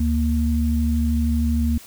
sine tone pair together, 73.42 / 233.1 Hz, D2 / A#3, 0 / 0 cents, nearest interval octave + minor sixth, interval 2000 cents, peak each -19 / -21 dBFS, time 0-1.78 s, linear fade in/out 5 ms, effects white hiss -44 dBFS RMS until 1.86 s

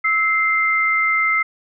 sine tone pair together, 1304.5 / 2087 Hz, E6 / C7, -18 / -5 cents, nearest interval minor sixth, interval 813 cents, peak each -20 / -16 dBFS, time 0.04-1.43 s, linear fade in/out 10 ms, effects none

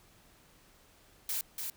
blue noise with echo, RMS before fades -34 dBFS, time 1.29-1.41 s, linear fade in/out 2 ms, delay 290 ms, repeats 1, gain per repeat -4 dB, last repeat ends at 1.7 s, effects pink hiss -62 dBFS RMS until 1.76 s

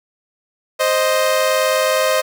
sawtooth tone pair together, 523.3 / 622.3 Hz, C5 / D#5, 0 / 0 cents, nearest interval minor third, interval 300 cents, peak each -13 dBFS, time 0.79-2.22 s, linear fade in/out 20 ms, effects none

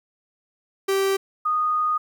45% pulse / sine tone pair in turn, 389.3 / 1236 Hz, G4 / D#6, -12 / -12 cents, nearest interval octave + minor sixth, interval 2000 cents, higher second, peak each -19 dBFS, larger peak neither, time 0.88-1.17 / 1.45-1.98 s, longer second, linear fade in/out 10 ms, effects 10-bit

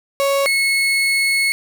35% pulse tone pair in turn, 554.4 / 2188 Hz, C#5 / C#7, 0 / -23 cents, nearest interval 2 octaves, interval 2377 cents, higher second, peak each -13 dBFS, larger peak neither, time 0.2-0.46 / 0.46-1.52 s, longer second, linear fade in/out 0 ms, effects none

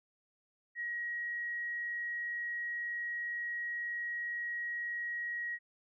sine tone, 1899 Hz, A#6, 32 cents sharp, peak -35 dBFS, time 0.75-5.59 s, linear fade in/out 50 ms, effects none

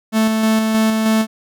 45% pulse tone with tremolo, 220 Hz, A3, in tune, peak -12 dBFS, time 0.12-1.27 s, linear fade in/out 50 ms, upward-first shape square, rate 3.2 Hz, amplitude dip 30%, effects none

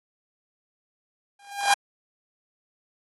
sawtooth tone with exponential growth, 805 Hz, G5, 46 cents sharp, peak -10 dBFS, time 1.39-1.74 s, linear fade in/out 5 ms, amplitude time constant 74 ms, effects AAC 32 kbps

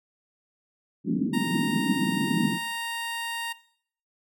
pink band-pass noise, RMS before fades -26 dBFS, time 1.04-2.59 s, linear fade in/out 50 ms, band 160 to 320 Hz, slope 48 dB/octave
15% pulse tone, 930 Hz, A#5, 4 cents flat, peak -24 dBFS, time 1.33-3.53 s, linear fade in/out 10 ms
effects noise-tail reverb RT60 0.6 s tail -18 dB re dry

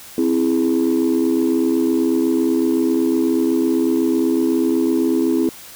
sine chord, C augmented, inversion none, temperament equal, 261.6 / 329.6 / 415.3 Hz, C4 / E4 / G#4, 0 / 0 / 0 cents, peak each -17 / -16 / -21 dBFS, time 0.18-5.49 s, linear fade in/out 2 ms, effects tanh soft clip ceiling -9 dBFS + white hiss -39 dBFS RMS until 5.75 s

